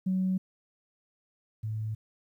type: tone pair in turn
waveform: sine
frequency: 187 / 109.01 Hz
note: F#3 / A2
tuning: +19 / -16 cents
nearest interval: major sixth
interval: 935 cents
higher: first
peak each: -24 / -30 dBFS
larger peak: first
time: 0.06-0.38 / 1.63-1.95 s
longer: neither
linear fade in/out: 10 ms
effects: tanh soft clip ceiling -20 dBFS + 11-bit